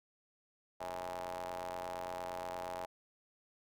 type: ring-modulated tone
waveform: sawtooth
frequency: 88.6 Hz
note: F2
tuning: 25 cents sharp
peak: -33 dBFS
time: 0.8-2.86 s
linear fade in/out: 10 ms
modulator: 735 Hz
effects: none